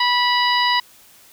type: harmonic tone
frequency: 980 Hz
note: B5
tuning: 14 cents flat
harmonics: 1 / 2 / 3 / 4 / 5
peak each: -18 / -21 / -23 / -24 / -25 dBFS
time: 0-0.8 s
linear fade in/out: 5 ms
effects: white hiss -49 dBFS RMS until 1.32 s